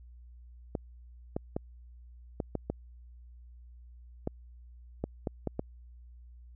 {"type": "clicks", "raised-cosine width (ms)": 2, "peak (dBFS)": -18, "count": 11, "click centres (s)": [0.752, 1.365, 1.565, 2.402, 2.553, 2.7, 4.274, 5.04, 5.272, 5.473, 5.594], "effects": ["added 60 Hz sine -49 dBFS peak until 6.55 s"]}